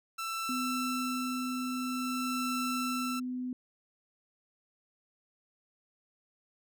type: tone with tremolo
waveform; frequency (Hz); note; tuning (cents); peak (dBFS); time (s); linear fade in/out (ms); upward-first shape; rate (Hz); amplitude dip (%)
sawtooth; 1334; E6; +20; -29; 0.18-3.2; 10; sine; 0.51; 45
type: tone with pitch glide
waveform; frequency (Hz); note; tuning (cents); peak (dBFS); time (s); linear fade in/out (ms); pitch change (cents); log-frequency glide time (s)
sine; 253.3 to 251.7; B3 to B3; +44 to +33; -33; 0.49-3.53; 2; -11; 2.26-2.48
effects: none